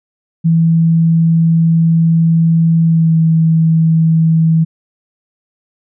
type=tone with pitch glide; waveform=sine; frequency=164.5 to 161.95 Hz; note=E3 to E3; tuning=-3 to -30 cents; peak=-7 dBFS; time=0.44-4.65 s; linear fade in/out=20 ms; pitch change=-27 cents; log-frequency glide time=2.84-3.16 s; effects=none